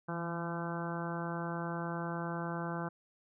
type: harmonic tone with a mistuned harmonic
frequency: 170 Hz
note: F3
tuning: 46 cents flat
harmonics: 1 / 2 / 3 / 4 / 5 / 6 / 7 / 8 / 9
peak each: -38 / -43 / -45 / -45 / -45 / -46 / -47 / -47 / -46 dBFS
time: 0.08-2.89 s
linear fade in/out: 10 ms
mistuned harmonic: 1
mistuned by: -34 cents
effects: none